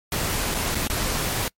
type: noise with dropouts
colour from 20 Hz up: pink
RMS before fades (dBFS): -25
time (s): 0.12-1.48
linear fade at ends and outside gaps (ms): 1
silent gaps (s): 0.542-0.546 / 0.747-0.753 / 0.874-0.899
effects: noise-tail reverb RT60 0.1 s tail -26 dB re dry + MP3 64 kbps